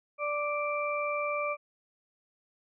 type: harmonic tone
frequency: 587.3 Hz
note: D5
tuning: in tune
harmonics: 1 / 2 / 4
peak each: -32 / -33 / -35 dBFS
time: 0.18-1.57 s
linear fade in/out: 50 ms
effects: none